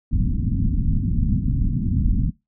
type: low-pass noise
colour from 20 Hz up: pink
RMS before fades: -20 dBFS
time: 0.11-2.31 s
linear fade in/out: 20 ms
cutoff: 250 Hz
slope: 48 dB/octave
effects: noise-tail reverb RT60 0.2 s tail -21 dB re dry